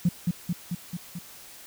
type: tone with echo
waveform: sine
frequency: 174.8 Hz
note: F3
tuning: 2 cents sharp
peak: -17 dBFS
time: 0.05-0.09 s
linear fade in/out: 5 ms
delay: 220 ms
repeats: 5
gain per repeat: -3 dB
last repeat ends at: 1.19 s
effects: tanh soft clip ceiling -13 dBFS + white hiss -47 dBFS RMS until 1.66 s